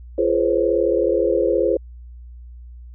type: tone cluster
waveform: sine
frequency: 343.7 / 417.9 / 499.9 / 539 Hz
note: F4 / G#4 / B4 / C#5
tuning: -28 / +11 / +21 / -49 cents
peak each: -21 dBFS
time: 0.18-1.77 s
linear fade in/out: 5 ms
effects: added 60 Hz sine -36 dBFS peak until 2.94 s